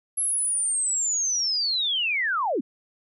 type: linear sweep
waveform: sine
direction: down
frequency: 11180 to 209.7 Hz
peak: -22 dBFS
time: 0.17-2.61 s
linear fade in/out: 10 ms
effects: none